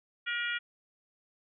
harmonic tone, 476.4 Hz, A#4, 38 cents sharp, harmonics 3 / 4 / 5 / 6 / 7, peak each -34 / -36 / -38 / -40 / -41 dBFS, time 0.26-0.59 s, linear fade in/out 20 ms, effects none

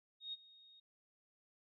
sine tone with ADSR envelope, 3729 Hz, A#7, in tune, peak -40 dBFS, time 0.2-0.8 s, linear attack 130 ms, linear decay 28 ms, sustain -20 dB, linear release 6 ms, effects none

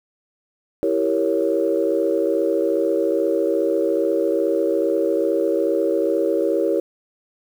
sine chord, E diminished seventh, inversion none, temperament equal, 329.6 / 392 / 466.2 / 554.4 Hz, E4 / G4 / Bb4 / Db5, 0 / 0 / 0 / 0 cents, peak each -22 dBFS, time 0.83-6.8 s, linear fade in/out 0 ms, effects tanh soft clip ceiling -7 dBFS + 8-bit

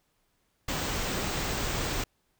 pink band-stop noise, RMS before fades -31 dBFS, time 0.68-2.04 s, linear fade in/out 5 ms, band 8700 to 14000 Hz, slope 96 dB/octave, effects pink hiss -73 dBFS RMS until 2.39 s

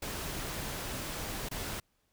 pink noise with dropouts, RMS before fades -38 dBFS, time 0.02-1.8 s, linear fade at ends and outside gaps 5 ms, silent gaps 1.488-1.512 s, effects pink hiss -75 dBFS RMS until 2.12 s

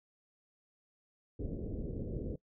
pink low-pass noise, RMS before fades -39 dBFS, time 1.39-2.36 s, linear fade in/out 5 ms, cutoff 520 Hz, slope 48 dB/octave, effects noise-tail reverb RT60 0.1 s tail -22 dB re dry

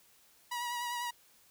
sawtooth tone with vibrato, 964 Hz, B5, 42 cents flat, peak -31 dBFS, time 0.51-1.11 s, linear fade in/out 10 ms, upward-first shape sine, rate 10 Hz, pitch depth 27 cents each way, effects white hiss -64 dBFS RMS until 1.5 s

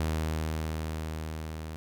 sawtooth tone with level ramp, 78.8 Hz, D#2, 23 cents sharp, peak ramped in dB -23 to -33 dBFS, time 0-1.76 s, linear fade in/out 0 ms, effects none

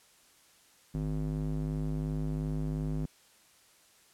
square tone with band-pass filter, 51.4 Hz, G#1, 17 cents flat, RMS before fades -33 dBFS, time 0.94-3.06 s, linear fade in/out 5 ms, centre 190 Hz, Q 1.7, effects white hiss -62 dBFS RMS until 4.13 s + low-pass 11000 Hz 12 dB/octave

